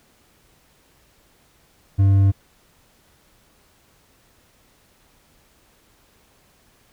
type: tone with hard clipping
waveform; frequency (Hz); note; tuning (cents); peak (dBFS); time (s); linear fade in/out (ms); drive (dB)
triangle; 98; G2; 0; -13; 1.98-2.32; 20; 7
effects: pink hiss -58 dBFS RMS until 6.92 s

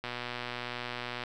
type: click train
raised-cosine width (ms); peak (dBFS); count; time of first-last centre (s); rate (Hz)
0.3; -20; 147; 0.04-1.237; 122
effects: none

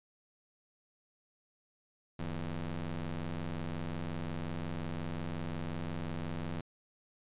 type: ring-modulated tone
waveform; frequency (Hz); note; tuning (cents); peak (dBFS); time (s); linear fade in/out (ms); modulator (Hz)
25% pulse; 85.6; F2; -34; -29; 2.19-6.61; 5; 75.6
effects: resampled to 8000 Hz

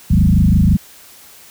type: tone with frequency modulation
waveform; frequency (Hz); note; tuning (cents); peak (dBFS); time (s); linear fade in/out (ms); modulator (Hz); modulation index
sine; 127.5; C3; -44; -8; 0.1-0.77; 10; 25.9; 3.2
effects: white hiss -42 dBFS RMS until 1.5 s

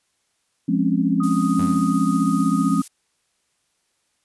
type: chord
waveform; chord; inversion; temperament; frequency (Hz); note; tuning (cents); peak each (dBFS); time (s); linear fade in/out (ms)
sine; Db major seventh; first; equal; 174.61 / 207.7 / 261.6 / 277.2; F3 / Ab3 / C4 / Db4; 0 / 0 / 0 / 0; -22; 0.68-2.82; 10
type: tone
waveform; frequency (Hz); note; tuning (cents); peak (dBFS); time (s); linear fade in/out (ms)
sine; 1244.5; D#6; 0; -26; 1.2-2.82; 5
type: noise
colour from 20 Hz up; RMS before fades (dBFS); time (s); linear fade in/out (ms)
violet; -33; 1.23-2.88; 5
type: tone with exponential decay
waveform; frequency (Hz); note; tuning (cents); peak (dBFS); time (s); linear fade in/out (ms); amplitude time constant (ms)
sawtooth; 92.5; F#2; 0; -24; 1.59-2.19; 5; 130
effects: white hiss -69 dBFS RMS until 4.24 s + resampled to 24000 Hz

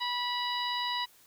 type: harmonic tone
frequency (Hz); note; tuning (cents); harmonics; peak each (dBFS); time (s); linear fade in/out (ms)
978; B5; -17; 1 / 2 / 3 / 4 / 5; -33 / -38 / -38 / -35 / -42; 0-1.06; 20
effects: white hiss -60 dBFS RMS until 1.26 s

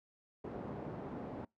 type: band-pass noise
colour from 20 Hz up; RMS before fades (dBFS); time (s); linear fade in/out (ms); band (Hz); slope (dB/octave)
pink; -44; 0.44-1.45; 5; 140 to 690; 12
effects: noise-tail reverb RT60 0.2 s tail -25 dB re dry

